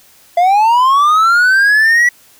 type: linear sweep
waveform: triangle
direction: up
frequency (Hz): 677 to 1958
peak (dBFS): -5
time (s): 0.37-2.09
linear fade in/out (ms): 5
effects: white hiss -46 dBFS RMS until 2.39 s